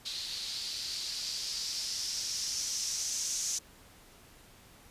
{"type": "noise with low-pass filter sweep", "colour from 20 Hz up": "violet", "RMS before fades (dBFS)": -36, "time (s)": [0.05, 3.59], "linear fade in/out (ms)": 10, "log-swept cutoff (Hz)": [4100, 6300], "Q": 4, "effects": ["pink hiss -57 dBFS RMS until 4.9 s", "resampled to 32000 Hz"]}